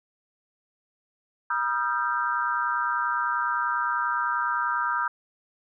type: tone cluster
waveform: sine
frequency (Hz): 960 / 1227 / 1357 / 1567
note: B5 / D#6 / E6 / G6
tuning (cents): -49 / -25 / +50 / -1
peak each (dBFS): -29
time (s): 1.5-5.08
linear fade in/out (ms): 5
effects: none